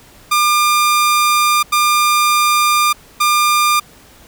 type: tone bursts at uneven times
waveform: sawtooth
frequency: 1200 Hz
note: D6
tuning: 37 cents sharp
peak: -7 dBFS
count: 3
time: 0.31-1.63 / 1.72-2.93 / 3.2-3.8 s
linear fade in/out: 10 ms
effects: pink hiss -44 dBFS RMS until 4.27 s